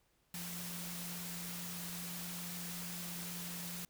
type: tone in noise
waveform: sine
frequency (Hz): 174.6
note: F3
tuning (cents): 0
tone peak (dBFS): -46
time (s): 0.34-3.85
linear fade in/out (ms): 2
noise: white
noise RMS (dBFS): -45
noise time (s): 0.34-3.85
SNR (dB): -4
effects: pink hiss -75 dBFS RMS until 3.89 s